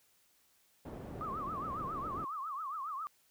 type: low-pass noise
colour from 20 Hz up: white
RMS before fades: -45 dBFS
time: 0.85-2.25 s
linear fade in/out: 5 ms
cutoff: 430 Hz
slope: 12 dB/octave
type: tone with vibrato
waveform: sine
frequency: 1174.7 Hz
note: D6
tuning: in tune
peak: -37 dBFS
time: 1.21-3.07 s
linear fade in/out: 0 ms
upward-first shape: triangle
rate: 7.3 Hz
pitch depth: 220 cents each way
effects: white hiss -70 dBFS RMS until 3.3 s